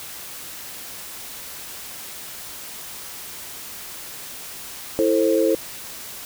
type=chord; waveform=sine; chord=A minor; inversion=second; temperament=equal with one note detuned; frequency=329.6 / 440 / 526.9 Hz; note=E4 / A4 / C5; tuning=0 / 0 / +12 cents; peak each=-20 dBFS; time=4.99-5.55 s; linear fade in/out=0 ms; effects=white hiss -36 dBFS RMS until 6.25 s